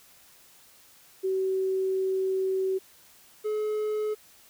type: tone pair in turn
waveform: sine / triangle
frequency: 380 / 426.5 Hz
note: F#4 / G#4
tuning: +46 / +46 cents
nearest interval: major second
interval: 200 cents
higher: second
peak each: -24 dBFS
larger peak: neither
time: 1.23-2.79 / 3.44-4.15 s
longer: first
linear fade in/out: 20 ms
effects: white hiss -56 dBFS RMS until 4.49 s